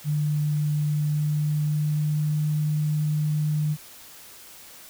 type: tone with pitch glide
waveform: sine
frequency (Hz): 149.5 to 151.5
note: D3 to D#3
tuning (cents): +31 to -46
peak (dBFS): -21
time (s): 0.04-3.77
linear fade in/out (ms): 50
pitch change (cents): +23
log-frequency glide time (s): 0.96-2.55
effects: white hiss -46 dBFS RMS until 4.89 s